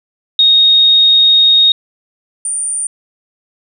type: tone pair in turn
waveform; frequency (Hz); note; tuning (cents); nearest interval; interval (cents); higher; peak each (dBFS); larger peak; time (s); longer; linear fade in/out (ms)
sine; 3729 / 9071; A#7 / C#9; 0 / +39; octave + minor third; 1539; second; -5 / -15; first; 0.39-1.72 / 2.45-2.87; first; 2
effects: none